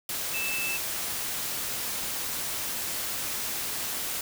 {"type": "tone in noise", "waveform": "sine", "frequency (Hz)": 2637, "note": "E7", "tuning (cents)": 0, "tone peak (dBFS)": -30, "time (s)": [0.34, 0.77], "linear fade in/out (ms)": 2, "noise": "white", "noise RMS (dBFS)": -32, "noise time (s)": [0.09, 4.21], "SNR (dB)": -1, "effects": []}